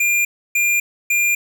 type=tone bursts; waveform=square; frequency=2400 Hz; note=D7; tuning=37 cents sharp; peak=-15 dBFS; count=3; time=0-1.35 s; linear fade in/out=5 ms; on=250 ms; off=300 ms; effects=none